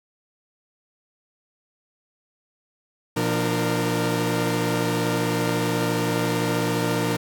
sawtooth tone cluster, 119.8 / 173.8 / 298.1 / 464.4 Hz, A#2 / F3 / D4 / A#4, +48 / -8 / +26 / -7 cents, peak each -23 dBFS, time 3.16-7.17 s, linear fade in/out 10 ms, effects none

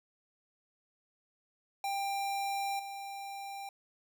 square tone with level steps, 792 Hz, G5, 18 cents sharp, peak -33 / -41 dBFS, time 1.84-3.69 s, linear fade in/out 2 ms, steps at 2.79 s, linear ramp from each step 5 ms, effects none

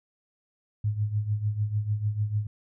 sine tone with tremolo, 105.4 Hz, G#2, 26 cents sharp, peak -21 dBFS, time 0.84-2.47 s, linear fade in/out 5 ms, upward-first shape triangle, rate 6.7 Hz, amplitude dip 80%, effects none

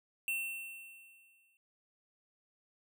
square tone with exponential decay, 2700 Hz, E7, 41 cents sharp, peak -32 dBFS, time 0.28-1.57 s, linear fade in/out 1 ms, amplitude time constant 280 ms, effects none

